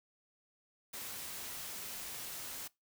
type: noise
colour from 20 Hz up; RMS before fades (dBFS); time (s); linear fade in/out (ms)
white; -44; 0.93-2.68; 10
effects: noise-tail reverb RT60 0.2 s tail -22 dB re dry